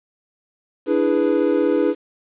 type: chord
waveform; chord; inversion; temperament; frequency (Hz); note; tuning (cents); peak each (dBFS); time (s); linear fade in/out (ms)
triangle; E dominant seventh; third; equal; 293.7 / 329.6 / 415.3 / 493.9; D4 / E4 / G#4 / B4; 0 / 0 / 0 / 0; -19; 0.86-1.95; 50
effects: resampled to 8000 Hz + 8-bit